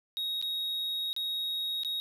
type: tone with dropouts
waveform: triangle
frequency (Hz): 3771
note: A#7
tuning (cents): +19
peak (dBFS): -29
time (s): 0.17-2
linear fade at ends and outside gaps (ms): 0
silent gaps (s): 0.415-0.425 / 1.13-1.164 / 1.834-1.848
effects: none